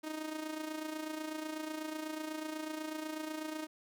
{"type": "tone with amplitude modulation", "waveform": "sawtooth", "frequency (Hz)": 311.1, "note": "D#4", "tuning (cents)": 0, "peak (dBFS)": -32, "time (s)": [0.03, 3.67], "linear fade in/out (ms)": 20, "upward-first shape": "sine", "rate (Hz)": 28.1, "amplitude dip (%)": 60, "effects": []}